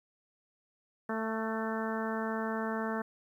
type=harmonic tone with a mistuned harmonic; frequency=222 Hz; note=A3; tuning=16 cents sharp; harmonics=1 / 2 / 3 / 4 / 5 / 6 / 7 / 8; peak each=-35 / -38 / -40 / -41 / -42 / -43 / -43 / -44 dBFS; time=1.09-3.02 s; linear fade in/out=5 ms; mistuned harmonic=7; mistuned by=-20 cents; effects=11-bit